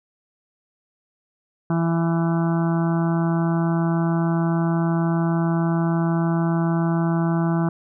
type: harmonic tone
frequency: 166.6 Hz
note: E3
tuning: 19 cents sharp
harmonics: 1 / 2 / 4 / 5 / 6 / 7 / 8 / 9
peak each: -19 / -25 / -31 / -33 / -35 / -36 / -37 / -38 dBFS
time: 1.7-7.69 s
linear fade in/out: 2 ms
effects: none